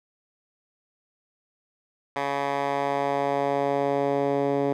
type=tone with band-pass filter sweep; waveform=10% pulse; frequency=140.5 Hz; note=C#3; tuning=24 cents sharp; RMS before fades=-25 dBFS; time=2.16-4.73 s; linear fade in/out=2 ms; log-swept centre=1200 to 390 Hz; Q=1.1; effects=none